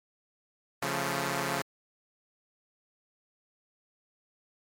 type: chord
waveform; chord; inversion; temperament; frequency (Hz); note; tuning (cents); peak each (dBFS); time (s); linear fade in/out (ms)
5% pulse; Db augmented; none; equal; 138.59 / 174.61 / 220; Db3 / F3 / A3; 0 / 0 / 0; -21 / -22 / -25; 0.82-1.62; 5
effects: MP3 64 kbps